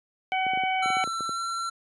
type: harmonic tone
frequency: 754 Hz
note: F#5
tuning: 32 cents sharp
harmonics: 1 / 2 / 3 / 4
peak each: -25 / -37 / -29 / -36 dBFS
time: 0.32-1.04 s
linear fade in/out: 0 ms
type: clicks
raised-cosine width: 2 ms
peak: -24 dBFS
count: 11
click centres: 0.466 / 0.535 / 0.574 / 0.636 / 0.859 / 0.903 / 0.969 / 1.041 / 1.075 / 1.207 / 1.293 s
type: tone with pitch glide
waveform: square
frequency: 1342 to 1356 Hz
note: E6 to E6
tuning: +31 to +49 cents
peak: -29 dBFS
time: 0.82-1.7 s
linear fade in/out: 10 ms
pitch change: +18 cents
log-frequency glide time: 1.27-1.39 s
effects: high-pass 150 Hz 12 dB/octave + resampled to 22050 Hz